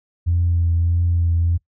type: tone with vibrato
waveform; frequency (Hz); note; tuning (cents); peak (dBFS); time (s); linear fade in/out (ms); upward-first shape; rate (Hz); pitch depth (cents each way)
sine; 85.3; F2; -40; -14; 0.26-1.58; 20; triangle; 1.6; 27
effects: noise-tail reverb RT60 0.1 s tail -21 dB re dry + tanh soft clip ceiling -10 dBFS